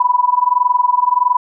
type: tone with amplitude modulation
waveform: sine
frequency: 987.8 Hz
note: B5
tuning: in tune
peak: -7 dBFS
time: 0-1.37 s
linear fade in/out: 5 ms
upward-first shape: sine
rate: 21.5 Hz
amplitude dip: 90%
effects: none